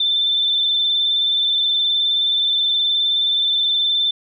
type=tone with vibrato; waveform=sine; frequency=3545 Hz; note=A7; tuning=12 cents sharp; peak=-15 dBFS; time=0-4.11 s; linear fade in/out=5 ms; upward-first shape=triangle; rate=19 Hz; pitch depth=28 cents each way; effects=none